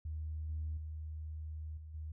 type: tone with level steps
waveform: sine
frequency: 77.78 Hz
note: D#2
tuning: in tune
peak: -37 / -35 / -40 / -46 / -40 dBFS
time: 0.05-2.12 s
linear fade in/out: 5 ms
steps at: 0.49 / 0.77 / 1.77 / 1.94 s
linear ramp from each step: 5 ms
effects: tanh soft clip ceiling -31 dBFS